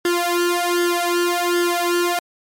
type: tone with flanger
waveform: sawtooth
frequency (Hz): 349.2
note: F4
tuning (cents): 0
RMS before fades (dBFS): -19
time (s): 0.05-2.19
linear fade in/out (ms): 2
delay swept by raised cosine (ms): 0.6 to 2.2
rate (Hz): 1.3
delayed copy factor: +0.95
effects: MP3 64 kbps